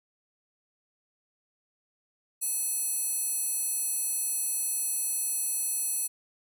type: tone with high-pass filter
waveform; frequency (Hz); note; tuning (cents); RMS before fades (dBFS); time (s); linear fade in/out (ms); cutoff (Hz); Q
square; 858; A5; -44; -30; 2.41-6.08; 20; 9800; 2.4
effects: none